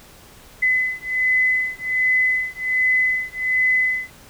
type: beating tone pair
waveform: sine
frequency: 2019 / 2020.3 Hz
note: B6 / B6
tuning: +38 / +39 cents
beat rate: 1.3 Hz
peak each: -20 dBFS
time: 0.62-4.1 s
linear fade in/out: 10 ms
effects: pink hiss -46 dBFS RMS until 4.29 s